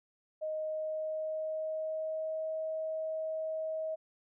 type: tone with pitch glide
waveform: sine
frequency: 623 to 634.3 Hz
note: D#5 to D#5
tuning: +2 to +33 cents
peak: -33 dBFS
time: 0.41-3.96 s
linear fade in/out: 20 ms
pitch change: +31 cents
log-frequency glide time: 0.59-2.52 s
effects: none